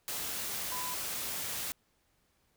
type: tone in noise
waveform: sine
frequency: 1000 Hz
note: B5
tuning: 21 cents sharp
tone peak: -39 dBFS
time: 0.72-0.94 s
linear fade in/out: 0 ms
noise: white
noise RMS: -37 dBFS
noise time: 0.08-1.72 s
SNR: -5 dB
effects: pink hiss -73 dBFS RMS until 2.56 s